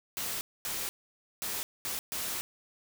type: noise bursts at uneven times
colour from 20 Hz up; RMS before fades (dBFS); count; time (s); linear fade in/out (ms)
white; -35; 5; 0.17-0.41 / 0.65-0.89 / 1.42-1.63 / 1.85-1.99 / 2.12-2.41; 0
effects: none